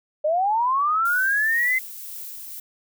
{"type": "linear sweep", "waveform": "sine", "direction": "up", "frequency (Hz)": [587.3, 2078], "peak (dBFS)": -18, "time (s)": [0.24, 1.79], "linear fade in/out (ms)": 10}
{"type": "noise with tremolo", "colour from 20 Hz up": "violet", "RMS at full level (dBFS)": -35, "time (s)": [1.05, 2.6], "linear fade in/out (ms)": 5, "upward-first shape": "sine", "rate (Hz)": 2, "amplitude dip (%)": 25}
{"effects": []}